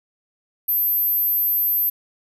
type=tone; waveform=sine; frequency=12310 Hz; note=G9; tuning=33 cents flat; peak=-17 dBFS; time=0.68-1.9 s; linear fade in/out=10 ms; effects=none